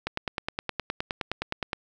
click train, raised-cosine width 0.3 ms, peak -12 dBFS, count 17, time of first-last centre 0.07-1.731 s, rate 9.63 Hz, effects none

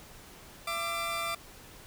20% pulse tone pair together, 674.5 / 1182 Hz, E5 / D6, +40 / +11 cents, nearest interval minor seventh, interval 971 cents, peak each -31 / -28 dBFS, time 0.67-1.35 s, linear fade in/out 5 ms, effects pink hiss -51 dBFS RMS until 1.86 s

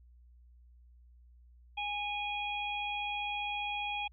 harmonic tone, 825 Hz, G#5, 12 cents flat, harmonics 1 / 3 / 4, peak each -37 / -37 / -41 dBFS, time 1.77-4.08 s, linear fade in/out 10 ms, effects added 60 Hz sine -56 dBFS peak until 4.12 s

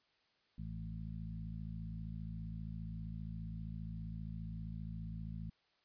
harmonic tone with a mistuned harmonic, 55 Hz, A1, in tune, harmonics 1 / 2 / 3 / 4, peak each -46 / -47 / -46 / -51 dBFS, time 0.58-5.5 s, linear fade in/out 5 ms, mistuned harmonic 4, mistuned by -15 cents, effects white hiss -75 dBFS RMS until 5.84 s + resampled to 11025 Hz

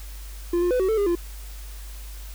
triangle tone with pitch steps, 346.9 / 354 / 502 / 377.3 / 441.7 / 405.3 / 345.6 Hz, F4 / F4 / B4 / F#4 / A4 / G#4 / F4, -12 / +23 / +28 / +34 / +7 / -42 / -18 cents, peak -17 dBFS, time 0.53-1.153 s, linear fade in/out 5 ms, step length 89 ms, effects added 50 Hz sine -35 dBFS peak until 2.34 s + white hiss -46 dBFS RMS until 2.34 s

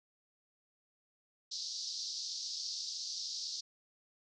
pink band-pass noise, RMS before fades -41 dBFS, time 1.51-3.61 s, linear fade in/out 10 ms, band 4200 to 5800 Hz, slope 48 dB/octave, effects none

